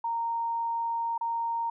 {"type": "tone with dropouts", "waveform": "sine", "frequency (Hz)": 926, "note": "A#5", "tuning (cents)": -12, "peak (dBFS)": -27, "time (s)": [0.04, 1.7], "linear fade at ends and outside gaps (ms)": 5, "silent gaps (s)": [1.179, 1.21], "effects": []}